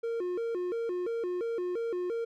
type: tone with vibrato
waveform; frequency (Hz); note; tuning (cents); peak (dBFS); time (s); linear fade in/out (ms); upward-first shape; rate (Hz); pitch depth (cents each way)
triangle; 407; G#4; -35; -28; 0.03-2.25; 10; square; 2.9; 220
effects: none